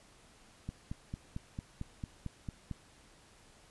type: click train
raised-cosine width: 5 ms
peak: -26 dBFS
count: 10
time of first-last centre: 0.69-2.712 s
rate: 4.45 Hz
effects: pink hiss -61 dBFS RMS until 3.7 s + resampled to 24000 Hz